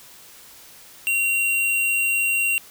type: tone with sample-and-hold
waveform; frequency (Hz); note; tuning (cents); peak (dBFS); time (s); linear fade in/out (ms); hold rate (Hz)
sine; 2752; F7; -26; -18; 1.07-2.58; 0; 11025
effects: white hiss -46 dBFS RMS until 2.7 s